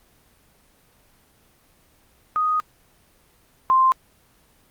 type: tone pair in turn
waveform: sine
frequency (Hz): 1244.5 / 1046.5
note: D#6 / C6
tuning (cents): 0 / 0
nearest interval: minor third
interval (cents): 300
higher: first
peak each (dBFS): -18 / -13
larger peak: second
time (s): 2.36-2.6 / 3.7-3.92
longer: first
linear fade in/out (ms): 0
effects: pink hiss -58 dBFS RMS until 4.7 s + Opus 24 kbps